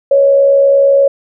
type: tone with frequency modulation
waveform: sine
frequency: 554.4 Hz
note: C#5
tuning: in tune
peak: -5 dBFS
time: 0.11-1.08 s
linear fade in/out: 5 ms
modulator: 68.5 Hz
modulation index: 0.34
effects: none